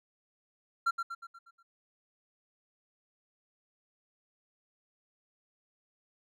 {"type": "tone with echo", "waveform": "triangle", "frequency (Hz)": 1369, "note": "F6", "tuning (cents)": -35, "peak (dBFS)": -23, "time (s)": [0.86, 0.91], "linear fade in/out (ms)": 10, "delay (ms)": 120, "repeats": 6, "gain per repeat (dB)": -6, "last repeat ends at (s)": 1.63, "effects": []}